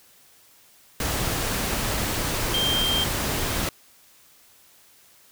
sine tone in noise, 3172 Hz, G7, 20 cents sharp, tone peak -22 dBFS, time 2.54-3.04 s, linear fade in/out 2 ms, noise pink, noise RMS -26 dBFS, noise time 1-3.69 s, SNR +1 dB, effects white hiss -55 dBFS RMS until 5.31 s

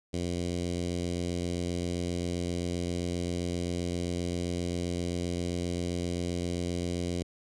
10% pulse tone with notch filter, 87.6 Hz, F2, 6 cents sharp, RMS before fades -32 dBFS, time 0.13-7.23 s, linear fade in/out 10 ms, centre 1300 Hz, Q 0.53, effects resampled to 22050 Hz

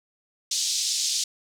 white band-pass noise, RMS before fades -26 dBFS, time 0.51-1.24 s, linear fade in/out 5 ms, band 3800 to 6900 Hz, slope 24 dB/octave, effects none

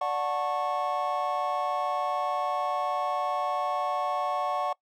triangle chord, D major seventh, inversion none, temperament just, 587.3 / 734.2 / 881 / 1101.2 Hz, D5 / F#5 / A5 / C#6, 0 / -14 / +2 / -12 cents, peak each -31 / -28 / -34 / -29 dBFS, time 0.01-4.73 s, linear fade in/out 5 ms, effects noise-tail reverb RT60 0.1 s tail -22 dB re dry

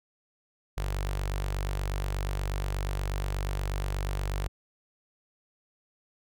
sawtooth tone with notch filter, 48.34 Hz, G1, 23 cents flat, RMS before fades -31 dBFS, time 0.77-4.48 s, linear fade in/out 10 ms, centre 240 Hz, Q 0.88, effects none

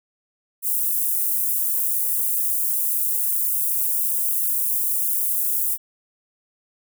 white high-pass noise, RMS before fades -22 dBFS, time 0.62-5.78 s, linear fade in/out 50 ms, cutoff 10000 Hz, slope 24 dB/octave, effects none

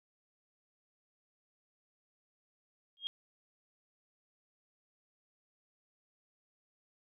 sine tone with exponential growth, 3245 Hz, G#7, 41 cents flat, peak -30 dBFS, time 2.97-3.07 s, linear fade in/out 0 ms, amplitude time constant 21 ms, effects none

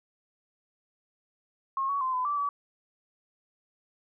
sine tone with pitch steps, 1079 / 1123 / 1037 / 1010 / 1164 / 1144 Hz, C#6 / C#6 / C6 / B5 / D6 / D6, -47 / +22 / -16 / +39 / -16 / -46 cents, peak -26 dBFS, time 1.77-2.49 s, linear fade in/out 2 ms, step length 120 ms, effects none

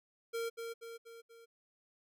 square tone with echo, 461.1 Hz, A#4, 19 cents flat, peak -36 dBFS, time 0.33-0.5 s, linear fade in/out 20 ms, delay 240 ms, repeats 4, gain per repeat -5 dB, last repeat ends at 1.46 s, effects none

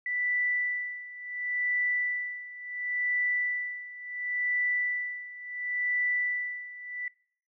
sine tone with tremolo, 1975.5 Hz, B6, in tune, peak -25 dBFS, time 0.06-7.08 s, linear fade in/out 2 ms, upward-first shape sine, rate 0.71 Hz, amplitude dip 85%, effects noise-tail reverb RT60 0.6 s tail -24 dB re dry

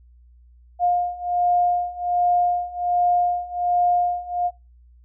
sine beating tone pair, 708 / 709.3 Hz, F5 / F5, +23 / +27 cents, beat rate 1.3 Hz, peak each -22 / -20 dBFS, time 0.79-4.51 s, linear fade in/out 50 ms, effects noise-tail reverb RT60 0.3 s tail -26 dB re dry + added 60 Hz sine -48 dBFS peak until 5.04 s

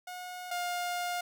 sawtooth tone pair in turn, 724 / 708.7 Hz, F#5 / F5, -38 / +25 cents, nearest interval unison, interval 37 cents, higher first, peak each -36 / -28 dBFS, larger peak second, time 0.07-0.51 / 0.51-1.21 s, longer second, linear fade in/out 5 ms, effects none

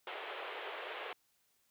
pink band-pass noise, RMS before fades -44 dBFS, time 0.07-1.13 s, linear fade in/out 2 ms, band 400 to 3400 Hz, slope 48 dB/octave, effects white hiss -75 dBFS RMS until 1.7 s

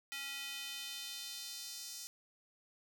square tone with high-pass filter sweep, 277.2 Hz, C#4, in tune, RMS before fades -45 dBFS, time 0.12-2.07 s, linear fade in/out 0 ms, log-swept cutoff 2300 to 5600 Hz, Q 1.8, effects none

